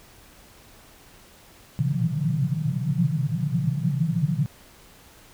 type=band-pass noise; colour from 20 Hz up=pink; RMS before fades=-24 dBFS; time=1.79-4.46 s; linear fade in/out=0 ms; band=120 to 180 Hz; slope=96 dB/octave; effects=pink hiss -51 dBFS RMS until 5.33 s